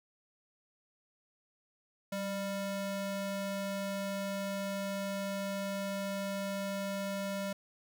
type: ring-modulated tone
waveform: square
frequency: 395.7 Hz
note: G4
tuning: 16 cents sharp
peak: -32 dBFS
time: 2.12-7.53 s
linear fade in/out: 5 ms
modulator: 202 Hz
effects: none